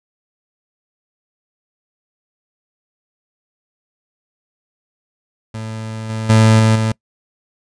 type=tone with level steps; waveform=30% pulse; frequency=110.6 Hz; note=A2; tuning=9 cents sharp; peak=-22 / -18 / -5 / -7 / -12 dBFS; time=5.54-6.92 s; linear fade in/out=5 ms; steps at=6.09 / 6.29 / 6.59 / 6.75 s; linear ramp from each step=10 ms; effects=noise-tail reverb RT60 0.1 s tail -25 dB re dry + resampled to 22050 Hz